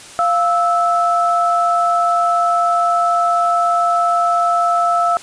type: tone pair together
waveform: sine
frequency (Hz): 695 / 1312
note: F5 / E6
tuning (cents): -9 / -9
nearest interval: major seventh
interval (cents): 1100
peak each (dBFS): -15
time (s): 0.19-5.17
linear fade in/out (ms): 0
effects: white hiss -37 dBFS RMS until 5.22 s + resampled to 22050 Hz